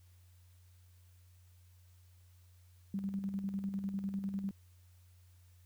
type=tone with tremolo; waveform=sine; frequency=196 Hz; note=G3; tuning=in tune; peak=-33 dBFS; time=2.94-4.51 s; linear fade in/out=2 ms; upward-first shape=square; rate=10 Hz; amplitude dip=50%; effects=added 90 Hz sine -59 dBFS peak until 5.65 s + white hiss -72 dBFS RMS until 5.65 s